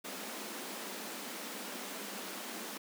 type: high-pass noise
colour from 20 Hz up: pink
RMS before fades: -43 dBFS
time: 0.04-2.78 s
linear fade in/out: 10 ms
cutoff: 190 Hz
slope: 96 dB/octave
effects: none